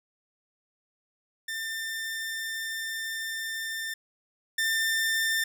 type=tone pair in turn; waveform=sawtooth; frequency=1794 / 1794 Hz; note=A6 / A6; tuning=+33 / +33 cents; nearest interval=unison; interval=0 cents; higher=neither; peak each=-28 / -21 dBFS; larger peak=second; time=1.48-3.94 / 4.58-5.44 s; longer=first; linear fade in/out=5 ms; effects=none